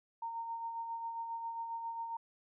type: tone with tremolo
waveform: sine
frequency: 920 Hz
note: A#5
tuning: 23 cents flat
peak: -36 dBFS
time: 0.22-2.17 s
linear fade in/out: 5 ms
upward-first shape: sine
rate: 7.4 Hz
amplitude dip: 40%
effects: none